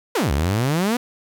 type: exponential two-way sweep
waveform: sawtooth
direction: down then up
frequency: 538 to 65.4 to 253.6 Hz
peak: -14 dBFS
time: 0.15-0.97 s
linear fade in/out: 5 ms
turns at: 0.32 s
effects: 8-bit